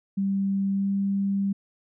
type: tone with pitch glide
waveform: sine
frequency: 196 to 197.48 Hz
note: G3 to G3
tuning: 0 to +13 cents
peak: -22 dBFS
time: 0.17-1.53 s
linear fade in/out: 10 ms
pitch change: +13 cents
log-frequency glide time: 0.72-0.89 s
effects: none